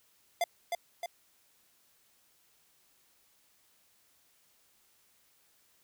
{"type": "tone with echo", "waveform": "square", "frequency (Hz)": 692, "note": "F5", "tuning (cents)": -16, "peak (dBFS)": -27, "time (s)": [0.41, 0.44], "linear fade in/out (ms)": 2, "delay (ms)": 310, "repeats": 2, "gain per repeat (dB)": -4, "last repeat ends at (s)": 1.06, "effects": ["white hiss -68 dBFS RMS until 5.83 s"]}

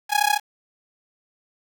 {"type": "tone with amplitude modulation", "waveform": "sawtooth", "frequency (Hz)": 830.6, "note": "G#5", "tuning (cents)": 0, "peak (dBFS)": -10, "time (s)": [0.09, 0.4], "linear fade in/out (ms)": 50, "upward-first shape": "sine", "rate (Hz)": 33.3, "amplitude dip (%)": 95, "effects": ["7-bit"]}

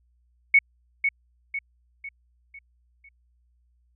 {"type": "tone with echo", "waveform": "sine", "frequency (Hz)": 2217, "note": "C#7", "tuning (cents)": 0, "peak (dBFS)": -12, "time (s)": [0.54, 0.59], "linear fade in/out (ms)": 5, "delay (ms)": 500, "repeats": 5, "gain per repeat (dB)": -7, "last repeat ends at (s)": 3.09, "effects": ["added 60 Hz sine -62 dBFS peak until 3.95 s"]}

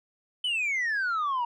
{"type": "exponential sweep", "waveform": "sine", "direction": "down", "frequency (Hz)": [3066, 932.3], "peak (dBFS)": -23, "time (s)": [0.44, 1.45], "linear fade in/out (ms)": 5, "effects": ["tanh soft clip ceiling -24 dBFS"]}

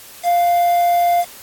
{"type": "tone with quantisation", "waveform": "triangle", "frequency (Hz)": 698.5, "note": "F5", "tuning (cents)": 0, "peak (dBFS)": -10, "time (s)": [0.23, 1.25], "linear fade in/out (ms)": 50, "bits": 5, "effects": ["white hiss -39 dBFS RMS until 1.42 s", "AAC 64 kbps"]}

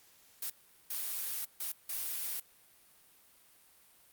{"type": "noise bursts at uneven times", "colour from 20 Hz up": "blue", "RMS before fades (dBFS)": -37, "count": 4, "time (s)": [[0.42, 0.5], [0.9, 1.45], [1.6, 1.72], [1.89, 2.4]], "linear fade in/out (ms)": 5, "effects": ["white hiss -63 dBFS RMS until 4.12 s", "Opus 48 kbps"]}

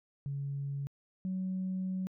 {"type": "tone pair in turn", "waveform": "sine", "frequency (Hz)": [140, 186.88], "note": ["C#3", "F#3"], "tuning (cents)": [18, 18], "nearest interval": "perfect fourth", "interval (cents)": 500, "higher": "second", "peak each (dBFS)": [-33, -31], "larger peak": "second", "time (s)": [[0.26, 0.87], [1.25, 2.07]], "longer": "second", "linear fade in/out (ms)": 0, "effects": ["tanh soft clip ceiling -28 dBFS"]}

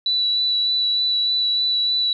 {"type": "tone with vibrato", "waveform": "sine", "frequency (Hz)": 3951, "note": "B7", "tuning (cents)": 0, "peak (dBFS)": -17, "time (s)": [0.06, 2.13], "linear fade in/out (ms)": 2, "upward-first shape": "sine", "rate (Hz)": 3.3, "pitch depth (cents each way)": 11, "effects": []}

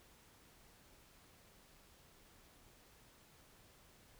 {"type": "silence", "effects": ["pink hiss -65 dBFS RMS until 4.19 s"]}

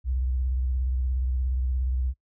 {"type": "tone with vibrato", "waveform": "sine", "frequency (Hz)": 63.7, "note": "C2", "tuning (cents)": -46, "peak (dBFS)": -23, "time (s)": [0.04, 2.14], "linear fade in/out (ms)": 50, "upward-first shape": "square", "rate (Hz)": 17, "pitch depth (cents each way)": 75, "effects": ["noise-tail reverb RT60 0.1 s tail -22 dB re dry"]}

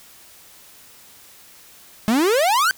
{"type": "exponential sweep", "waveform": "45% pulse", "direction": "up", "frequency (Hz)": [207.7, 1585], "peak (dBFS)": -15, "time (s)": [2.08, 2.71], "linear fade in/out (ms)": 0, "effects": ["white hiss -47 dBFS RMS until 2.77 s"]}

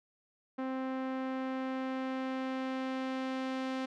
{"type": "tone with low-pass filter sweep", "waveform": "sawtooth", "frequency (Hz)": 261.9, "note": "C4", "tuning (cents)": 2, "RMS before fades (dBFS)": -36, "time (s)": [0.58, 3.86], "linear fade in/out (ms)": 10, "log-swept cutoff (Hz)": [1600, 4100], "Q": 0.75, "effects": []}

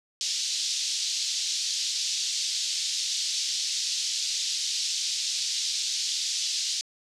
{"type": "band-pass noise", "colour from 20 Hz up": "pink", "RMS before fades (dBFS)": -29, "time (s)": [0.21, 6.81], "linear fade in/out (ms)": 0, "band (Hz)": [3800, 6600], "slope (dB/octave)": 24, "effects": ["low-pass 11000 Hz 12 dB/octave"]}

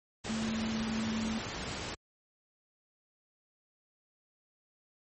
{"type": "tone in noise", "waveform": "sine", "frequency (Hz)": 221.9, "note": "A3", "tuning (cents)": 15, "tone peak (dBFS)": -32, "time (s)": [0.29, 1.39], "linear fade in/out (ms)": 10, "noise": "pink", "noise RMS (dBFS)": -38, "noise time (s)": [0.24, 1.95], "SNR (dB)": 3, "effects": ["high-pass 60 Hz 12 dB/octave", "MP3 32 kbps"]}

